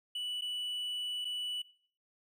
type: tone with dropouts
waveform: triangle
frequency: 2960 Hz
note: F#7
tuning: in tune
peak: -33 dBFS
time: 0.15-1.62 s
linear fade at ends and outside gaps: 5 ms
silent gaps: 0.411-0.419 / 1.247-1.251 s
effects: noise-tail reverb RT60 0.5 s tail -18 dB re dry